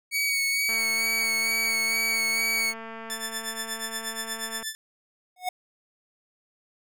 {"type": "tone with vibrato", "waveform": "sawtooth", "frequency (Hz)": 2239, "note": "C#7", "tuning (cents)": 17, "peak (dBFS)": -20, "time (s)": [0.11, 2.74], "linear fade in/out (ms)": 50, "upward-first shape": "sine", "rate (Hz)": 2.2, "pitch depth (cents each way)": 24}
{"type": "click train", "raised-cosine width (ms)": 0.5, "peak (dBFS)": -25, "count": 887, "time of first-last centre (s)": [0.69, 4.628], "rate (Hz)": 225}
{"type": "tone with tremolo", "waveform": "10% pulse", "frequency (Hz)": 1756, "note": "A6", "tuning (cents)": -4, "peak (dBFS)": -19, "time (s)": [3.1, 4.75], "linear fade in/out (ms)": 0, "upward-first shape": "triangle", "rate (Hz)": 8.4, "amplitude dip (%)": 90}
{"type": "tone with exponential growth", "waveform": "square", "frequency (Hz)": 731, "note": "F#5", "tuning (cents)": -21, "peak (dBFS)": -23, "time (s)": [5.36, 5.49], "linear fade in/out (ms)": 5, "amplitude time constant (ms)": 27}
{"effects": []}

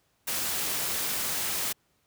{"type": "noise", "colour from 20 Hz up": "white", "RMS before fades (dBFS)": -30, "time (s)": [0.27, 1.73], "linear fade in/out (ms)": 10, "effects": ["pink hiss -70 dBFS RMS until 2.06 s", "high-pass 60 Hz 12 dB/octave"]}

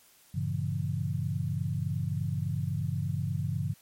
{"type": "chord", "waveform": "sine", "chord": "G diminished seventh", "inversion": "none", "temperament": "just", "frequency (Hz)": [98, 117.6, 141.12, 169.34], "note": ["G2", "Bb2", "Db3", "Fb3"], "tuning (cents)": [0, 16, 31, 47], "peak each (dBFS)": [-33, -36, -32, -35], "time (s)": [0.34, 3.74], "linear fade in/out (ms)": 10, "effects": ["white hiss -60 dBFS RMS until 3.81 s", "MP3 64 kbps"]}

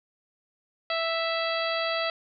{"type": "harmonic tone", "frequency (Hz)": 659.3, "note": "E5", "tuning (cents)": 0, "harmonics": [1, 2, 3, 4, 5, 6, 7], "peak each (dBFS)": [-29, -32, -34, -35, -36, -37, -37], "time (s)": [0.9, 2.1], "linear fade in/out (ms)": 2, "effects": []}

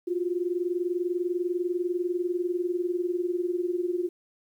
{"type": "tone pair together", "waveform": "sine", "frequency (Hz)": [349, 369.1], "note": ["F4", "F#4"], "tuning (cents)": [-1, -4], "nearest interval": "minor second", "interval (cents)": 97, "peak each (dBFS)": [-27, -30], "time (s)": [0.07, 4.09], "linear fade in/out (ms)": 10, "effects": ["10-bit"]}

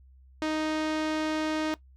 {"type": "tone with low-pass filter", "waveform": "sawtooth", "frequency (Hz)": 311.1, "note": "D#4", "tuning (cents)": 0, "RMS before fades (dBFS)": -29, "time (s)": [0.42, 1.74], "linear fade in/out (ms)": 0, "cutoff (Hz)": 5100, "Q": 0.82, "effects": ["noise-tail reverb RT60 0.1 s tail -18 dB re dry", "added 65 Hz sine -52 dBFS peak until 1.96 s"]}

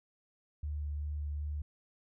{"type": "tone with vibrato", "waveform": "sine", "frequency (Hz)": 73.9, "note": "D2", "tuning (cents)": 11, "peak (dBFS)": -34, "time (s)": [0.63, 1.62], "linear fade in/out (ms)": 5, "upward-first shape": "sine", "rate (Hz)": 2.6, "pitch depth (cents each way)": 13, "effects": []}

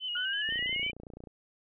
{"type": "tone with vibrato", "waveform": "sine", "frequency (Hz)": 2960, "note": "F#7", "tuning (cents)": 0, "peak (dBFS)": -32, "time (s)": [0, 0.92], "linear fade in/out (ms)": 50, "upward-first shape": "square", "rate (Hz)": 6, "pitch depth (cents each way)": 43}
{"type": "exponential sweep", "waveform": "sine", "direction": "up", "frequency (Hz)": [1426, 2375], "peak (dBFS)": -32, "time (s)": [0.15, 0.91], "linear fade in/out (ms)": 5}
{"type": "click train", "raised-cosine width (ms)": 2, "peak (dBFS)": -32, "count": 24, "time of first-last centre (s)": [0.49, 1.272], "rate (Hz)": 29.4}
{"effects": []}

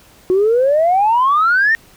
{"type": "exponential sweep", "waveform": "sine", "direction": "up", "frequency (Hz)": [359.5, 1864.7], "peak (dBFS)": -9, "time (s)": [0.3, 1.75], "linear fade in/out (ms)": 0, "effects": ["tanh soft clip ceiling -6 dBFS", "pink hiss -47 dBFS RMS until 1.96 s"]}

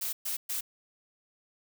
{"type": "noise bursts", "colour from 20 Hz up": "blue", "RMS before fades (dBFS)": -33, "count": 3, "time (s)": [0.01, 0.61], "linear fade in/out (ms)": 10, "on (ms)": 120, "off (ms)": 120, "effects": []}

